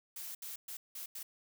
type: noise bursts at uneven times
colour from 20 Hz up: blue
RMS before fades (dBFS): -44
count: 5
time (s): 0.16-0.35 / 0.42-0.56 / 0.68-0.77 / 0.95-1.06 / 1.15-1.23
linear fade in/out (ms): 5
effects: none